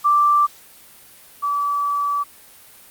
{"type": "tone pair in turn", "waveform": "sine", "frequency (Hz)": [1174, 1151.2], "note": ["D6", "D6"], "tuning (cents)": [-1, -35], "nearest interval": "unison", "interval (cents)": 34, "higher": "first", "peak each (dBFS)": [-12, -18], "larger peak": "first", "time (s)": [[0.04, 0.47], [1.42, 2.24]], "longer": "second", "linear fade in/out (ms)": 20, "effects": ["white hiss -46 dBFS RMS until 2.9 s", "Opus 48 kbps"]}